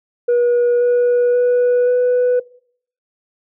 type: tone with pitch steps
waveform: sine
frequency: 482.5 / 486.7 / 490.9 / 495.2 Hz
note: B4 / B4 / B4 / B4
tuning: -40 / -25 / -10 / +5 cents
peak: -9 dBFS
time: 0.28-2.4 s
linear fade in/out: 10 ms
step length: 530 ms
effects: noise-tail reverb RT60 0.6 s tail -22 dB re dry + tanh soft clip ceiling -10 dBFS